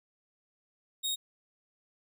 sawtooth tone, 3742 Hz, A#7, 6 cents sharp, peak -27 dBFS, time 1.03-1.16 s, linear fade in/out 20 ms, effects none

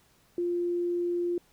sine tone, 349.2 Hz, F4, in tune, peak -26 dBFS, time 0.38-1.38 s, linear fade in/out 2 ms, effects pink hiss -64 dBFS RMS until 1.52 s

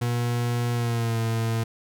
40% pulse tone with pitch glide, 120 to 113.59 Hz, B2 to A#2, -49 to -44 cents, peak -22 dBFS, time 0.01-1.64 s, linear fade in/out 10 ms, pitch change -95 cents, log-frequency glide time 0.73-1.19 s, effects none

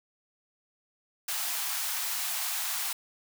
white high-pass noise, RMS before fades -32 dBFS, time 1.28-2.93 s, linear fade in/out 5 ms, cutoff 660 Hz, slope 96 dB/octave, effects none

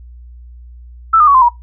sine tone with pitch steps, 1321 / 1218.4 / 1123.7 / 1036.4 / 955.9 Hz, E6 / D#6 / C#6 / C6 / A#5, +3 / -37 / +23 / -17 / +43 cents, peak -5 dBFS, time 1.13-1.49 s, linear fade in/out 10 ms, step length 72 ms, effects noise-tail reverb RT60 0.2 s tail -21 dB re dry + added 60 Hz sine -33 dBFS peak until 1.62 s

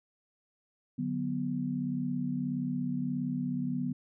sine chord, B minor, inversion first, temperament just, 148.16 / 185.21 / 246.9 Hz, D3 / F#3 / B3, +16 / +2 / 0 cents, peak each -36 / -36 / -32 dBFS, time 0.98-3.93 s, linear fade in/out 10 ms, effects none

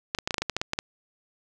clicks, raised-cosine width 0.2 ms, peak -9 dBFS, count 12, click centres 0.149 / 0.187 / 0.275 / 0.308 / 0.343 / 0.382 / 0.42 / 0.497 / 0.566 / 0.615 / 0.734 / 0.789 s, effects none

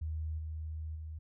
sine tone with level steps, 78.5 Hz, D#2, 16 cents sharp, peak -34 / -37 / -40 dBFS, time 0.01-1.19 s, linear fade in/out 10 ms, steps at 0.38 / 0.95 s, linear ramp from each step 10 ms, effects none

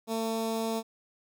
15% pulse tone with notch filter, 224.5 Hz, A3, 35 cents sharp, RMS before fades -31 dBFS, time 0.07-0.83 s, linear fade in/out 50 ms, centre 2000 Hz, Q 1.4, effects none

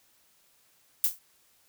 violet noise with exponential decay, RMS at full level -20 dBFS, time 1.04-1.19 s, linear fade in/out 1 ms, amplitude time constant 32 ms, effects white hiss -65 dBFS RMS until 1.68 s

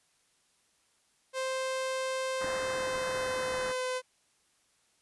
sawtooth tone with pitch glide, 523.3 to 509.3 Hz, C5 to C5, 0 to -47 cents, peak -27 dBFS, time 1.33-4.02 s, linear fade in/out 50 ms, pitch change -47 cents, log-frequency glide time 2.31-3.85 s
white low-pass noise, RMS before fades -41 dBFS, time 2.4-3.73 s, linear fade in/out 20 ms, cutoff 2000 Hz, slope 96 dB/octave
clicks, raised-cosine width 3 ms, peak -33 dBFS, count 3, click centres 2.445 / 2.957 / 3.544 s
effects white hiss -70 dBFS RMS until 5.01 s + resampled to 24000 Hz

